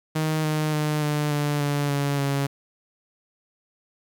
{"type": "tone with pitch steps", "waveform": "sawtooth", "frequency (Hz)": [156.4, 153.89, 151.42, 148.99, 146.6, 144.25, 141.94, 139.66], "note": ["D#3", "D#3", "D#3", "D3", "D3", "D3", "C#3", "C#3"], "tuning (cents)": [9, -19, -47, 25, -3, -31, 41, 13], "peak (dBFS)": -18, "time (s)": [0.15, 2.47], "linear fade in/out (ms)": 10, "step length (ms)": 290, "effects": ["10-bit"]}